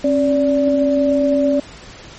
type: tone pair together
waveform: sine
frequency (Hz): 270.8 / 579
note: C#4 / D5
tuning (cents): -40 / -25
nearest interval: octave + minor second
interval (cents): 1315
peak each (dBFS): -15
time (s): 0.04-1.6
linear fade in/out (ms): 5
effects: pink hiss -38 dBFS RMS until 2.18 s + MP3 32 kbps